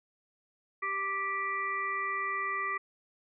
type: harmonic tone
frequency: 392 Hz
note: G4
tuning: in tune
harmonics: 1 / 3 / 5 / 6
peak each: -44 / -33 / -34 / -41 dBFS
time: 0.82-2.78 s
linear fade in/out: 10 ms
effects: none